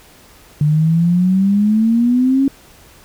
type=exponential sweep; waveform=sine; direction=up; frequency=147.2 to 276.7 Hz; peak=-10 dBFS; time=0.61-2.48 s; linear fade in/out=2 ms; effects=pink hiss -45 dBFS RMS until 3.04 s